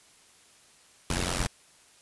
pink noise with amplitude modulation, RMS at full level -25 dBFS, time 1.1-1.47 s, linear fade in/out 2 ms, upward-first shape sine, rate 89.4 Hz, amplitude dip 95%, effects white hiss -58 dBFS RMS until 2.01 s + resampled to 24000 Hz

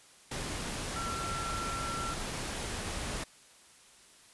sine tone in noise, 1355 Hz, E6, 47 cents sharp, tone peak -36 dBFS, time 0.96-2.14 s, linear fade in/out 5 ms, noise pink, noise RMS -37 dBFS, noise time 0.31-3.24 s, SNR -2 dB, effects white hiss -58 dBFS RMS until 4.33 s + resampled to 24000 Hz

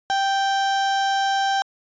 35% pulse tone, 784 Hz, G5, in tune, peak -17 dBFS, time 0.1-1.62 s, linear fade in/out 0 ms, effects resampled to 16000 Hz

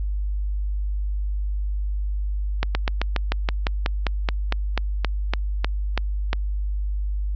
slowing click train, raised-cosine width 0.3 ms, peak -6 dBFS, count 18, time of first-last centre 2.63-6.331 s, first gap 120 ms, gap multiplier 1.07, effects added 50 Hz sine -22 dBFS peak until 7.35 s + resampled to 16000 Hz

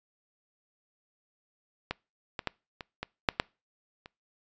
clicks, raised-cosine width 0.3 ms, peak -15 / -17 / -13 / -23 / -18 / -6 / -8 / -29 dBFS, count 8, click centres 1.91 / 2.392 / 2.473 / 2.808 / 3.03 / 3.288 / 3.399 / 4.059 s, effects noise-tail reverb RT60 0.3 s tail -25 dB re dry + resampled to 16000 Hz

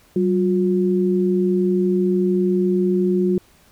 sine tone pair together, 190 / 358.7 Hz, F#3 / F4, +46 / +46 cents, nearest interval major seventh, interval 1100 cents, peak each -18 dBFS, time 0.16-3.38 s, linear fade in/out 2 ms, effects pink hiss -54 dBFS RMS until 3.71 s

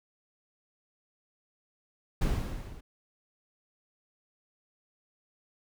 brown noise with level ramp, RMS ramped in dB -25 to -47 dBFS, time 2.21-2.81 s, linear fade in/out 10 ms, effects none

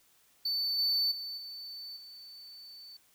triangle tone with level steps, 4516 Hz, C#8, 31 cents sharp, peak -28 / -25 / -36 / -40 / -46 dBFS, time 0.45-2.97 s, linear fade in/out 5 ms, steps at 0.78 / 1.11 / 1.37 / 1.96 s, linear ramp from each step 10 ms, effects white hiss -66 dBFS RMS until 3.14 s

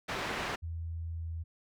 white low-pass noise, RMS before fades -36 dBFS, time 0.08-0.56 s, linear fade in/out 10 ms, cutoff 2100 Hz, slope 12 dB/octave
sine tone with pitch glide, 82.8 to 82.28 Hz, E2 to E2, +8 to -3 cents, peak -35 dBFS, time 0.62-1.44 s, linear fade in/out 20 ms, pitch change -11 cents, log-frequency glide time 1.12-1.26 s
effects none

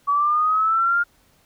sine linear sweep, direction up, 1131 to 1416 Hz, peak -16 dBFS, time 0.07-1.04 s, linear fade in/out 20 ms, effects pink hiss -59 dBFS RMS until 1.45 s

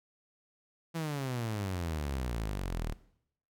sawtooth exponential sweep, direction down, 168.5 to 36.78 Hz, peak -29 dBFS, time 0.94-2.94 s, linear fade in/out 20 ms, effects noise-tail reverb RT60 0.7 s tail -18 dB re dry

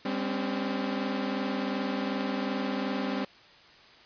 sawtooth tone cluster, 199.9 / 259.2 / 281.9 Hz, G3 / C4 / C#4, +34 / -16 / +29 cents, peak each -29 / -28 / -32 dBFS, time 0.05-3.25 s, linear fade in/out 5 ms, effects white hiss -54 dBFS RMS until 4.05 s + resampled to 11025 Hz

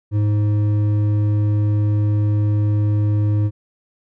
sine tone with hard clipping, 104.5 Hz, G#2, 11 cents sharp, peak -16 dBFS, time 0.11-3.51 s, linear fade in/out 50 ms, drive 7 dB, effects none

